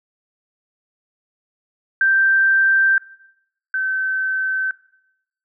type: tone pair in turn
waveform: sine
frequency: 1568 / 1537.5 Hz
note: G6 / G6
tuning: 0 / -34 cents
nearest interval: unison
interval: 34 cents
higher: first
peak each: -12 / -18 dBFS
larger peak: first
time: 2.01-2.98 / 3.74-4.71 s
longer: neither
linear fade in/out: 2 ms
effects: noise-tail reverb RT60 0.8 s tail -20 dB re dry